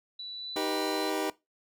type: tone with pitch glide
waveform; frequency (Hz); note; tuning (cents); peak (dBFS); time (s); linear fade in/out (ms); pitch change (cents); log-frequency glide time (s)
sine; 3951 to 4029; B7 to B7; 0 to +34; -37; 0.19-1.1; 5; +34; 0.32-0.84
type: chord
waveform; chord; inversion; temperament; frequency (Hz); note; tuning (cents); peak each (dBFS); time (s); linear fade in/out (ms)
25% pulse; Eb augmented; none; equal with one note detuned; 311.1 / 392 / 489.1; Eb4 / G4 / B4; 0 / 0 / -17; -29 / -29 / -32; 0.56-1.3; 2
effects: noise-tail reverb RT60 0.2 s tail -19 dB re dry